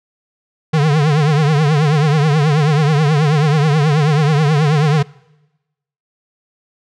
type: tone with vibrato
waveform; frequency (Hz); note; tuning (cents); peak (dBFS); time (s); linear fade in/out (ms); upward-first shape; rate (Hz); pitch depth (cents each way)
square; 150.2; D3; +39; -11; 0.73-5.03; 10; triangle; 9.3; 140
effects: noise-tail reverb RT60 1.0 s tail -23 dB re dry + low-pass 5000 Hz 12 dB/octave